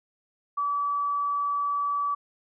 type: tone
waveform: sine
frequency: 1149 Hz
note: D6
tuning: 38 cents flat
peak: -24 dBFS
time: 0.57-2.15 s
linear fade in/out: 10 ms
effects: none